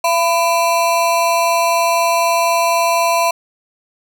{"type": "ring-modulated tone", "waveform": "square", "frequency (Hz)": 840, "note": "G#5", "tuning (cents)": 19, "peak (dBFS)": -10, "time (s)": [0.04, 3.31], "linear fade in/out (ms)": 5, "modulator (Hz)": 162, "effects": []}